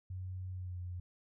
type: tone with pitch glide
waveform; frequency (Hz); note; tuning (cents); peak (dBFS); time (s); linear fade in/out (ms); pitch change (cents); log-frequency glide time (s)
sine; 92.5 to 89.4; F#2 to F2; 0 to +41; -39; 0.1-1; 5; -59; 0.51-0.81
effects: none